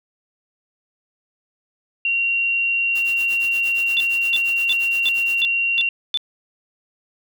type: tone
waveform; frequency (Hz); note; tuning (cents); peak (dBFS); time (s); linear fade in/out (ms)
sine; 2754; F7; -25; -17; 2.05-5.89; 2
type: noise with tremolo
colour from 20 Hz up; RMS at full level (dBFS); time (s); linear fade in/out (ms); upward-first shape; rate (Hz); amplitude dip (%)
white; -35; 2.95-5.41; 5; triangle; 8.6; 100
type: tone bursts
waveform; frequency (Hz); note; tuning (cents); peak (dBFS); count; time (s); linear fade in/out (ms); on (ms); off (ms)
sine; 3520; A7; 0; -17; 7; 3.97-6.174; 0; 32; 330
effects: none